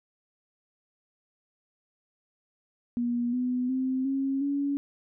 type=tone with pitch steps; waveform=sine; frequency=240 / 249.9 / 260.2 / 271 / 282.1 Hz; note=B3 / B3 / C4 / C#4 / C#4; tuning=-49 / +21 / -9 / -39 / +30 cents; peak=-25 dBFS; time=2.97-4.77 s; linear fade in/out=0 ms; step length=360 ms; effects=none